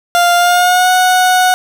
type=tone with pitch glide; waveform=30% pulse; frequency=698.5 to 735.8 Hz; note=F5 to F#5; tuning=0 to -10 cents; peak=-5 dBFS; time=0.15-1.54 s; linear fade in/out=0 ms; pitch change=+90 cents; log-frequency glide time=0.36-0.9 s; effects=none